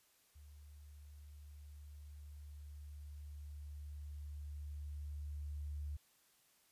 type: tone with level ramp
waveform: sine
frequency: 73.42 Hz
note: D2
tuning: in tune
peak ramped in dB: -55 to -40 dBFS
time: 0.35-5.97 s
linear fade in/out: 10 ms
effects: white hiss -72 dBFS RMS until 6.71 s + resampled to 32000 Hz